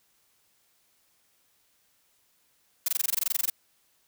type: noise bursts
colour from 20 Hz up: blue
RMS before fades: -25 dBFS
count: 15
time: 2.86-3.5 s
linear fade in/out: 5 ms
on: 24 ms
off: 20 ms
effects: white hiss -68 dBFS RMS until 4.07 s